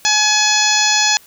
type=harmonic tone; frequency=847 Hz; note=G#5; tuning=34 cents sharp; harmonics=1 / 2 / 3 / 4 / 5 / 6 / 7 / 8; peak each=-20 / -20 / -20 / -20 / -20 / -20 / -20 / -20 dBFS; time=0.05-1.17 s; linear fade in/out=0 ms; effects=white hiss -46 dBFS RMS until 1.26 s